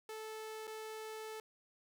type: tone with dropouts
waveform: sawtooth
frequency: 437 Hz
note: A4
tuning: 12 cents flat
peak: -40 dBFS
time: 0.09-1.4 s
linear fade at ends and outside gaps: 2 ms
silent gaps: 0.671-0.676 s
effects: none